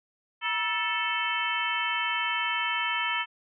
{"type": "harmonic tone with a mistuned harmonic", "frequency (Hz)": 440, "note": "A4", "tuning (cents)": 0, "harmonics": [2, 3, 4, 5, 6, 7], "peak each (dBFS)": [-33, -33, -33, -33, -33, -33], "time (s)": [0.41, 3.26], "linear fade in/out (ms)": 50, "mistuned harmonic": 2, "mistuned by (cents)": 140, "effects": []}